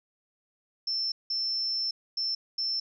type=tone bursts at uneven times; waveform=sine; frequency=5340 Hz; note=E8; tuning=22 cents sharp; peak=-27 dBFS; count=4; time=0.87-1.12 / 1.3-1.91 / 2.17-2.35 / 2.58-2.8 s; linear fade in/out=5 ms; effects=none